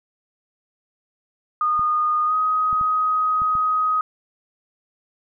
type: tone with pitch glide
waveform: sine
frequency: 1227 to 1257.1 Hz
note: D#6 to D#6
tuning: -25 to +17 cents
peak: -17 dBFS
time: 1.61-4.01 s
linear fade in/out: 2 ms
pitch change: +42 cents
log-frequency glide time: 2.26-2.34 s
type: clicks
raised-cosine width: 5 ms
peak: -25 dBFS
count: 5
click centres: 1.794 / 2.729 / 2.812 / 3.419 / 3.553 s
effects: none